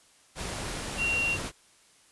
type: tone in noise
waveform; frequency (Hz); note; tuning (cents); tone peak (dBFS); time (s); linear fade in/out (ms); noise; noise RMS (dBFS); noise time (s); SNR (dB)
sine; 2753; F7; -25; -25; 0.97-1.38; 50; pink; -35; 0.35-1.52; +7
effects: white hiss -60 dBFS RMS until 2.11 s + resampled to 24000 Hz